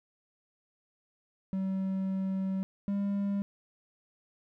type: tone pair in turn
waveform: triangle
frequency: 191.1 / 200.1 Hz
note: G3 / G3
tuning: -44 / +36 cents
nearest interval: minor second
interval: 80 cents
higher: second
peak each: -27 / -26 dBFS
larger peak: second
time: 1.53-2.63 / 2.88-3.42 s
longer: first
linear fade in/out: 0 ms
effects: none